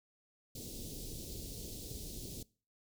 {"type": "band-stop noise", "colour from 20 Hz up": "pink", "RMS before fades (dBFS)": -45, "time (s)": [0.55, 2.43], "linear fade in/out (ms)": 5, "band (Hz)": [460, 3900], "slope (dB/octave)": 24, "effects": ["noise-tail reverb RT60 0.4 s tail -23 dB re dry"]}